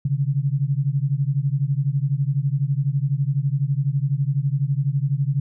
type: beating tone pair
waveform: sine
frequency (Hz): 134.2 / 146.2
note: C3 / D3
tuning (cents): +44 / -7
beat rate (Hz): 12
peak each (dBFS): -21 / -22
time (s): 0.05-5.4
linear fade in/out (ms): 5
effects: none